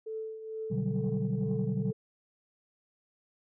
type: tone with tremolo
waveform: sine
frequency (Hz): 440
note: A4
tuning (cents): 0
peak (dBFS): -33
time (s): 0.06-1.93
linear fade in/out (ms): 10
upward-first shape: triangle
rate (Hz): 2.2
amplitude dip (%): 65
type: chord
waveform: sine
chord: G major seventh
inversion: first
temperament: equal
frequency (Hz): 123.47 / 146.83 / 185 / 196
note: B2 / D3 / F#3 / G3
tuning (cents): 0 / 0 / 0 / 0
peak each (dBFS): -33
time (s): 0.7-1.92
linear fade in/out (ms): 20
effects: tanh soft clip ceiling -21 dBFS